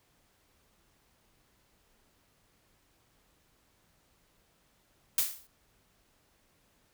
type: noise with exponential decay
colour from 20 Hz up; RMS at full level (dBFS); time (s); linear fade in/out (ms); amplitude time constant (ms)
blue; -24; 5.18-5.47; 2; 63
effects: pink hiss -69 dBFS RMS until 6.93 s